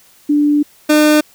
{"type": "tone pair in turn", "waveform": ["sine", "30% pulse"], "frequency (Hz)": [293.7, 302.5], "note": ["D4", "D#4"], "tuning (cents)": [0, -49], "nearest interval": "minor second", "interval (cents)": 51, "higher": "second", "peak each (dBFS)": [-9, -5], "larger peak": "second", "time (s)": [[0.29, 0.63], [0.89, 1.21]], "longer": "first", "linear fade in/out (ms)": 10, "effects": ["white hiss -48 dBFS RMS until 1.34 s"]}